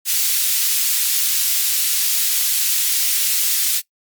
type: high-pass noise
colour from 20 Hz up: white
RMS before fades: -18 dBFS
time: 0.05-3.82 s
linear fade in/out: 50 ms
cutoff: 2900 Hz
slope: 12 dB/octave
effects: noise-tail reverb RT60 0.1 s tail -19 dB re dry + Opus 48 kbps